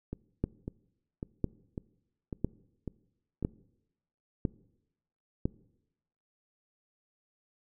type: two click trains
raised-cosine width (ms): 3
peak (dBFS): -15 / -23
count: 6 / 7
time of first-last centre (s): 0.44-5.455 / 0.13-3.427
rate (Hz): 0.997 / 1.82
effects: noise-tail reverb RT60 0.9 s tail -22 dB re dry